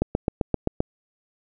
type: click train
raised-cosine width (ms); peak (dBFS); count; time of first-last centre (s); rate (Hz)
2; -7; 7; 0.02-0.804; 7.65
effects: none